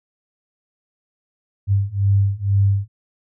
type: beating tone pair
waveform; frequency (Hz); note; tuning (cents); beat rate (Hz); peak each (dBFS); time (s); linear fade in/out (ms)
sine; 98.2 / 100.3; G2 / G2; +4 / +40; 2.1; -18 / -17; 1.67-2.88; 50
effects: none